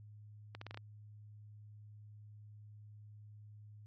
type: accelerating click train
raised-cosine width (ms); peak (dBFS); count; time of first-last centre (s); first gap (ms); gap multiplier
0.3; -30; 6; 0.55-0.774; 64; 0.82
effects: added 105 Hz sine -52 dBFS peak until 3.86 s + MP3 32 kbps